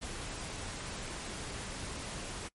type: noise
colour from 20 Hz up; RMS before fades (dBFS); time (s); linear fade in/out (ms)
pink; -41; 0.01-2.49; 20
effects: noise-tail reverb RT60 0.1 s tail -23 dB re dry + MP3 48 kbps